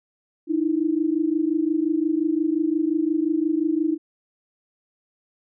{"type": "tone pair together", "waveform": "sine", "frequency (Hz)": [303.9, 329.6], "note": ["D#4", "E4"], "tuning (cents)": [-41, 0], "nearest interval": "minor second", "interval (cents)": 141, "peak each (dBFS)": -22, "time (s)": [0.47, 3.98], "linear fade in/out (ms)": 50, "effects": []}